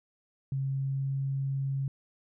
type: tone with pitch glide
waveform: sine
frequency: 135.5 to 136.36 Hz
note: C#3 to C#3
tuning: -39 to -28 cents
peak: -28 dBFS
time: 0.52-1.88 s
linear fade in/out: 2 ms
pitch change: +11 cents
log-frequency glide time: 0.64-1.14 s
effects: none